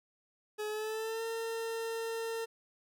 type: tone with pitch glide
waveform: 40% pulse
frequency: 424.2 to 454.6 Hz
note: G#4 to A#4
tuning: +37 to -43 cents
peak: -34 dBFS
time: 0.58-2.46 s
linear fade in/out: 20 ms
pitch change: +120 cents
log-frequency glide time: 0.68-1.23 s
effects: none